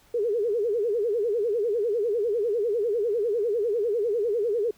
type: tone with vibrato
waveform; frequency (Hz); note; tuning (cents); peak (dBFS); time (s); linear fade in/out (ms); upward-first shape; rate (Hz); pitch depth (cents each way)
sine; 440; A4; 0; -22; 0.14-4.71; 5; sine; 10; 180
effects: pink hiss -59 dBFS RMS until 4.77 s